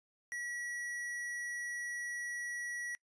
square tone, 1930 Hz, B6, 40 cents flat, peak -39 dBFS, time 0.32-2.95 s, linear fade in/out 0 ms, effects noise-tail reverb RT60 0.1 s tail -23 dB re dry + resampled to 22050 Hz

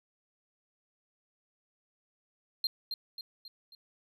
triangle tone with echo, 4186 Hz, C8, in tune, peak -26 dBFS, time 2.64-2.67 s, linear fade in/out 2 ms, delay 270 ms, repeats 4, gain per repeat -6 dB, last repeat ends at 3.75 s, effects none

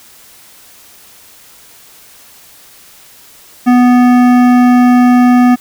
sine tone with hard clipping, 246.9 Hz, B3, in tune, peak -6 dBFS, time 3.66-5.56 s, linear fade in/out 20 ms, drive 14 dB, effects white hiss -40 dBFS RMS until 5.6 s

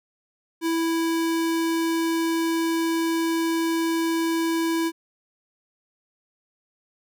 square tone, 329.6 Hz, E4, in tune, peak -22 dBFS, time 0.61-4.92 s, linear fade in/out 50 ms, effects none

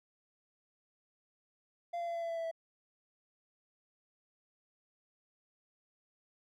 triangle tone with pitch steps, 690 / 685.2 / 680.5 / 675.8 / 671.1 / 666.5 / 661.9 / 657.3 Hz, F5 / F5 / F5 / E5 / E5 / E5 / E5 / E5, -21 / -33 / -45 / +43 / +31 / +19 / +7 / -5 cents, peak -33 dBFS, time 1.93-2.514 s, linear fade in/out 10 ms, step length 73 ms, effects none

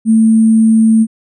sine tone with sample-and-hold, 222.7 Hz, A3, 21 cents sharp, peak -5 dBFS, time 0.05-1.07 s, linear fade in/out 50 ms, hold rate 8820 Hz, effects resampled to 32000 Hz

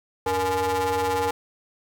40% pulse ring-modulated tone, 185 Hz, F#3, in tune, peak -18 dBFS, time 0.26-1.31 s, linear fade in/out 5 ms, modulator 656 Hz, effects 9-bit

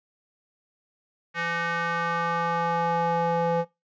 square tone with band-pass filter sweep, 169.1 Hz, E3, 44 cents sharp, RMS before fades -26 dBFS, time 1.34-3.65 s, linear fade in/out 50 ms, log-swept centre 1800 to 630 Hz, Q 2.2, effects noise-tail reverb RT60 0.2 s tail -18 dB re dry + resampled to 16000 Hz

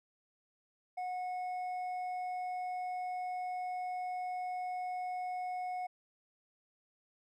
sine tone with hard clipping, 730 Hz, F#5, 24 cents flat, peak -37 dBFS, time 0.97-5.87 s, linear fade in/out 10 ms, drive 4 dB, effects none

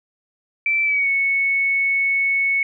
sine tone with pitch glide, 2331 to 2210 Hz, D7 to C#7, -14 to -6 cents, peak -16 dBFS, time 0.66-2.63 s, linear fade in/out 2 ms, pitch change -92 cents, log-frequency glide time 0.84-1.09 s, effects none

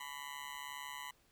20% pulse tone with amplitude modulation, 996 Hz, B5, 14 cents sharp, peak -35 dBFS, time 0-1.11 s, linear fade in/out 5 ms, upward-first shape sine, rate 142 Hz, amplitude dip 90%, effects pink hiss -71 dBFS RMS until 1.31 s

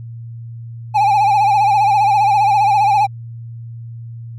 triangle tone with vibrato, 820 Hz, G#5, 22 cents flat, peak -8 dBFS, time 0.94-3.07 s, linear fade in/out 20 ms, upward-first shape sine, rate 15 Hz, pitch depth 86 cents each way, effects added 116 Hz sine -28 dBFS peak until 4.38 s

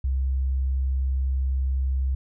sine tone, 66 Hz, C2, 16 cents sharp, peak -21 dBFS, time 0.04-2.15 s, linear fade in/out 5 ms, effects none

